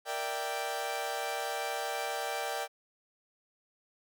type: chord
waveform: sawtooth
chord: E half-diminished seventh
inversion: second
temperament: equal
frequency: 466.2 / 587.3 / 659.3 / 784 Hz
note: Bb4 / D5 / E5 / G5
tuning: 0 / 0 / 0 / 0 cents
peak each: -37 / -35 / -38 / -32 dBFS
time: 0.05-2.68 s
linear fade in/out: 50 ms
effects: none